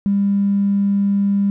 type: tone with tanh clipping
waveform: triangle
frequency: 200 Hz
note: G3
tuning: 35 cents sharp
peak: -13 dBFS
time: 0.06-1.5 s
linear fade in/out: 0 ms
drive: 2 dB
effects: none